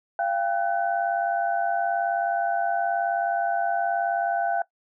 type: tone cluster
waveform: sine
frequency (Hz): 689 / 788 / 1504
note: F5 / G5 / F#6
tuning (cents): -24 / +9 / +28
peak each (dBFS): -25 / -26 / -31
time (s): 0.19-4.62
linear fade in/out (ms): 2
effects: noise-tail reverb RT60 0.1 s tail -18 dB re dry